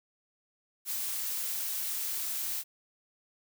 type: noise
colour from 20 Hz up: blue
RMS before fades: -34 dBFS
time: 0.85-2.64 s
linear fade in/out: 50 ms
effects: none